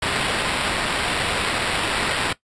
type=noise with sample-and-hold; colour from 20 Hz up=white; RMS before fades=-23 dBFS; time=0.02-2.33 s; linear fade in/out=5 ms; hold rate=6300 Hz; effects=noise-tail reverb RT60 0.1 s tail -17 dB re dry + resampled to 22050 Hz